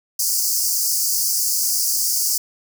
pink high-pass noise, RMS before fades -20 dBFS, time 0.19-2.38 s, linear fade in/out 5 ms, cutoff 4700 Hz, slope 96 dB/octave, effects none

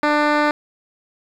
10% pulse tone, 297.3 Hz, D4, 21 cents sharp, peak -6 dBFS, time 0.03-0.51 s, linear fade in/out 2 ms, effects low-pass 3000 Hz 12 dB/octave + 8-bit

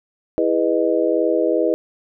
sine chord, E major seventh, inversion none, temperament just, 329.6 / 412 / 494.4 / 618.1 Hz, E4 / G#4 / B4 / D#5, 0 / -14 / +2 / -12 cents, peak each -20 / -22 / -20 / -21 dBFS, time 0.38-1.74 s, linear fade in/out 0 ms, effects none

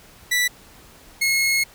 sawtooth tone pair in turn, 1968 / 2169 Hz, B6 / C#7, -7 / -38 cents, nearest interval major second, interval 169 cents, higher second, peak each -14 dBFS, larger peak neither, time 0.31-0.48 / 1.21-1.64 s, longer second, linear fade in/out 10 ms, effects pink hiss -48 dBFS RMS until 1.74 s

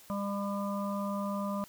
harmonic tone, 200.7 Hz, G3, 41 cents sharp, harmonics 1 / 3 / 5 / 6, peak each -33 / -38 / -40 / -41 dBFS, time 0.1-1.64 s, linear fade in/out 0 ms, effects white hiss -56 dBFS RMS until 1.68 s

